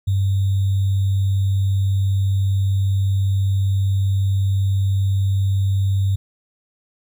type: tone with sample-and-hold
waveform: sine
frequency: 97.4 Hz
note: G2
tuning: 11 cents flat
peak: -15 dBFS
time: 0.07-6.16 s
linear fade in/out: 10 ms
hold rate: 3675 Hz
effects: none